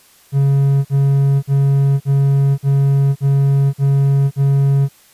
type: tone bursts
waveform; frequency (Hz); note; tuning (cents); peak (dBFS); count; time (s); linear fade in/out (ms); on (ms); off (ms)
triangle; 138.59; C#3; 0; -8; 8; 0.32-4.889; 50; 530; 47
effects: white hiss -49 dBFS RMS until 5.13 s + resampled to 32000 Hz